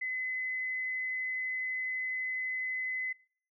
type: tone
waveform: sine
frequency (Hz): 2028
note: B6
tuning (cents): +45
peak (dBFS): -32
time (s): 0.01-3.13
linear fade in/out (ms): 10
effects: noise-tail reverb RT60 0.5 s tail -23 dB re dry